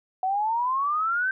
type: exponential sweep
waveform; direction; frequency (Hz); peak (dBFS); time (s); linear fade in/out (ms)
sine; up; 740 to 1568; -22; 0.23-1.31; 2
effects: none